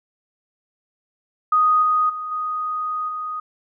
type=tone with level steps; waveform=sine; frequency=1244.5 Hz; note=D#6; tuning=in tune; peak=-13 / -15 / -26 / -22 / -25 dBFS; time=1.52-3.4 s; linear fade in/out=5 ms; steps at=1.82 / 2.09 / 2.31 / 3.08 s; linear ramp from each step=10 ms; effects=none